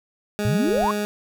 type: tone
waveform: 20% pulse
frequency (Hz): 207.7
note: G#3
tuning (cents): 0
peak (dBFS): -18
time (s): 0.39-1.05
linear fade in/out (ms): 0
type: noise with exponential growth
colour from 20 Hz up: brown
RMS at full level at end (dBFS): -33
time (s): 0.45-0.85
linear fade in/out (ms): 0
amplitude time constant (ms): 86
type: exponential sweep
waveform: sine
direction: up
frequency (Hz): 103.83 to 1133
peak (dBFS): -19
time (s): 0.45-0.91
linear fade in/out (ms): 0
effects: none